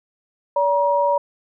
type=tone pair together; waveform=sine; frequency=573.5 / 952 Hz; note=D5 / A#5; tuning=-41 / +36 cents; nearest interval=major sixth; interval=877 cents; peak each=-18 dBFS; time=0.56-1.18 s; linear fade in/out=5 ms; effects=none